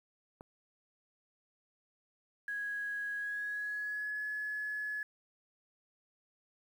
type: click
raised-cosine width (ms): 1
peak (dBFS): -34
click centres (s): 0.409
type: tone with pitch glide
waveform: sine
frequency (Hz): 1660 to 1700.8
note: G#6 to G#6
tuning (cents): -1 to +41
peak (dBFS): -35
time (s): 2.48-5.03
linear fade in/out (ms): 2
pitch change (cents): +42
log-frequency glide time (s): 3.17-4.25
effects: 10-bit